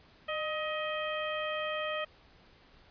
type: harmonic tone with a mistuned harmonic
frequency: 630 Hz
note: D#5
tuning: 21 cents sharp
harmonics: 1 / 2 / 3 / 4 / 5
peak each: -35 / -38 / -40 / -41 / -42 dBFS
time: 0.28-2.05 s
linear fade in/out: 10 ms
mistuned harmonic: 1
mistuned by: -53 cents
effects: pink hiss -60 dBFS RMS until 2.9 s + resampled to 11025 Hz